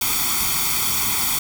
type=noise with comb filter; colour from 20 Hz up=white; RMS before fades=-21 dBFS; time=0.01-1.39 s; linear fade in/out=5 ms; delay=0.88 ms; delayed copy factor=+0.95; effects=none